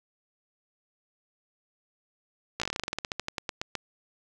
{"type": "slowing click train", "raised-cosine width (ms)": 0.2, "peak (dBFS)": -13, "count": 21, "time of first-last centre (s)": [2.6, 3.753], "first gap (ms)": 16, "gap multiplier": 1.12, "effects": []}